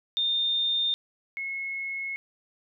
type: tone pair in turn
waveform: sine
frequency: 3630 / 2178 Hz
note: A#7 / C#7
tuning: -47 / -31 cents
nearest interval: major sixth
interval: 884 cents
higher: first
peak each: -23 / -30 dBFS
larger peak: first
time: 0.17-0.94 / 1.37-2.16 s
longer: second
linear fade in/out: 0 ms
effects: none